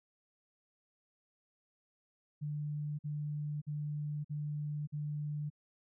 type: tone bursts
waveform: sine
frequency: 148.5 Hz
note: D3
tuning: 20 cents sharp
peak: -35 dBFS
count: 5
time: 2.41-5.502 s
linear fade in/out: 20 ms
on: 580 ms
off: 48 ms
effects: none

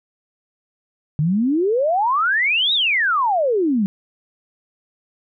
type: exponential two-way sweep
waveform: sine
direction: up then down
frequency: 143.1 to 3874 to 187.6 Hz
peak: -15 dBFS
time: 1.19-3.86 s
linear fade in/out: 0 ms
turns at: 2.73 s
effects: none

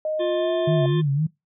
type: tone with pitch glide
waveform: sine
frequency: 620 to 647.8 Hz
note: D#5 to E5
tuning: -6 to -30 cents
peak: -22 dBFS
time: 0.05-0.86 s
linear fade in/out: 2 ms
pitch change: +76 cents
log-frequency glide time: 0.34-0.52 s
type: harmonic tone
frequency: 352.4 Hz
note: F4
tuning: 16 cents sharp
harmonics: 1 / 3 / 5 / 7 / 9 / 10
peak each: -23 / -37 / -40 / -46 / -39 / -39 dBFS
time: 0.19-1.02 s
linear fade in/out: 20 ms
type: tone with vibrato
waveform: sine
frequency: 147.7 Hz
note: D3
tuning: 10 cents sharp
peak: -18 dBFS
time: 0.67-1.27 s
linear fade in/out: 10 ms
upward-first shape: sine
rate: 3.9 Hz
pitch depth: 120 cents each way
effects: noise-tail reverb RT60 0.2 s tail -22 dB re dry

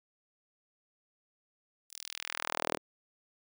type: tone with high-pass filter sweep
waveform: sawtooth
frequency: 40.25 Hz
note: E1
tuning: 41 cents flat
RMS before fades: -38 dBFS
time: 1.89-2.79 s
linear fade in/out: 50 ms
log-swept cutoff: 7200 to 370 Hz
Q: 1.2
effects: none

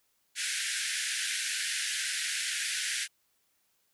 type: band-pass noise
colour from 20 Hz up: pink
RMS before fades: -33 dBFS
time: 0.35-3.08 s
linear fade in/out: 50 ms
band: 1500 to 11000 Hz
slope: 96 dB/octave
effects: white hiss -73 dBFS RMS until 3.93 s

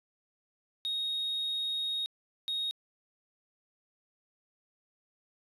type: tone bursts at uneven times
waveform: triangle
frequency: 3743 Hz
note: A#7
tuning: 6 cents sharp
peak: -28 dBFS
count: 2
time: 0.85-2.06 / 2.48-2.71 s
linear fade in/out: 0 ms
effects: tanh soft clip ceiling -26 dBFS + resampled to 32000 Hz

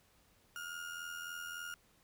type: tone with amplitude modulation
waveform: 35% pulse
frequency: 1421 Hz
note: F6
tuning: 30 cents sharp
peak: -38 dBFS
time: 0.56-1.74 s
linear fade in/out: 0 ms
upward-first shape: sine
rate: 83.5 Hz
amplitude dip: 55%
effects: pink hiss -69 dBFS RMS until 2.03 s

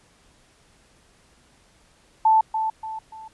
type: tone with echo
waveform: sine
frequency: 880 Hz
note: A5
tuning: in tune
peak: -13 dBFS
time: 2.25-2.41 s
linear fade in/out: 5 ms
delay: 290 ms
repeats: 3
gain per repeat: -8 dB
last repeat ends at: 3.28 s
effects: pink hiss -58 dBFS RMS until 3.33 s + resampled to 24000 Hz

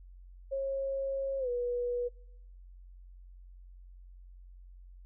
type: tone with pitch glide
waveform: sine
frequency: 543 to 486.6 Hz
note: C#5 to B4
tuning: -36 to -26 cents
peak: -30 dBFS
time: 0.51-2.09 s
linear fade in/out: 20 ms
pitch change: -190 cents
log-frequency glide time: 1.39-1.49 s
effects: noise-tail reverb RT60 0.8 s tail -24 dB re dry + added 45 Hz sine -49 dBFS peak until 5.05 s

